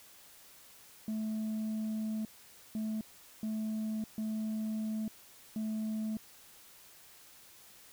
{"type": "tone bursts at uneven times", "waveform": "sine", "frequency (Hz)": 217.5, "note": "A3", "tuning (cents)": -20, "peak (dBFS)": -30, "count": 5, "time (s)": [[1.08, 2.25], [2.75, 3.01], [3.43, 4.04], [4.18, 5.08], [5.56, 6.17]], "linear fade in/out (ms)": 2, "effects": ["tanh soft clip ceiling -32 dBFS", "white hiss -57 dBFS RMS until 7.92 s"]}